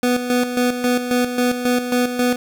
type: tone with tremolo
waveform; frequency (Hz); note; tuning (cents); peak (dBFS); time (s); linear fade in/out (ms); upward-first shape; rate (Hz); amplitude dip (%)
25% pulse; 246.9; B3; 0; -11; 0.03-2.36; 2; square; 3.7; 60
effects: none